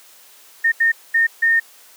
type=tone bursts at uneven times; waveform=sine; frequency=1830 Hz; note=A#6; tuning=32 cents flat; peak=-12 dBFS; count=4; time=0.64-0.72 / 0.8-0.92 / 1.14-1.27 / 1.42-1.6 s; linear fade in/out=10 ms; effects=white hiss -47 dBFS RMS until 1.96 s + high-pass 400 Hz 12 dB/octave